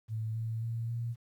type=tone with pitch steps; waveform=sine; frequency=110.5 / 112.76 / 115.06 / 117.41 Hz; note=A2 / A2 / A#2 / A#2; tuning=+8 / +43 / -22 / +13 cents; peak=-32 dBFS; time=0.08-1.16 s; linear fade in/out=50 ms; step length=270 ms; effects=11-bit

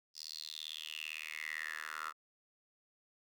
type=tone with high-pass filter sweep; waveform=10% pulse; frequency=77.78 Hz; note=D#2; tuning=in tune; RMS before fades=-44 dBFS; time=0.14-2.13 s; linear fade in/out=50 ms; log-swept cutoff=5000 to 1300 Hz; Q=8; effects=none

